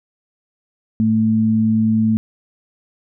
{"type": "tone pair together", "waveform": "sine", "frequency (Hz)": [110.2, 220.4], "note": ["A2", "A3"], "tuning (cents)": [3, 3], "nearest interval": "octave", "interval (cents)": 1200, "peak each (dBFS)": [-21, -13], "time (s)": [1, 2.17], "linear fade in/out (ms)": 0, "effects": []}